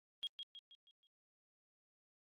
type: tone with echo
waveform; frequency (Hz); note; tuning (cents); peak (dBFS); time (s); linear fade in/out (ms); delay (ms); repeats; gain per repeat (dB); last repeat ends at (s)
sine; 3269; G#7; -28; -37; 0.23-0.27; 0; 160; 5; -7; 1.07
effects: tanh soft clip ceiling -34 dBFS + Opus 32 kbps